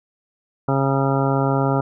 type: harmonic tone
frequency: 136.4 Hz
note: C#3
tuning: 28 cents flat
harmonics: 1 / 2 / 3 / 4 / 5 / 6 / 7 / 9 / 10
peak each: -20 / -23 / -25 / -26 / -27 / -28 / -28 / -30 / -30 dBFS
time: 0.68-1.81 s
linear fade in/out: 5 ms
effects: none